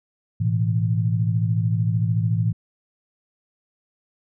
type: chord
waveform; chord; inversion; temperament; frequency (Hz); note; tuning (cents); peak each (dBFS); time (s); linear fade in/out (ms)
sine; A suspended second; none; equal; 110 / 123.47 / 164.81; A2 / B2 / E3; 0 / 0 / 0; -20 / -26 / -24; 0.4-2.53; 10
effects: none